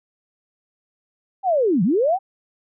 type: linear two-way sweep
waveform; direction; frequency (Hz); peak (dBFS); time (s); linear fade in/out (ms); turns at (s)
sine; down then up; 802 to 159.6 to 802; -15; 1.43-2.19; 50; 1.83
effects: none